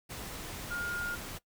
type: tone in noise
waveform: sine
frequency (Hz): 1419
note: F6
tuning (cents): +27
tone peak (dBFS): -33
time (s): 0.7-1.16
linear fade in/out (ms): 20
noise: pink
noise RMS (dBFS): -42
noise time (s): 0.09-1.39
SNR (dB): +6
effects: noise-tail reverb RT60 0.1 s tail -19 dB re dry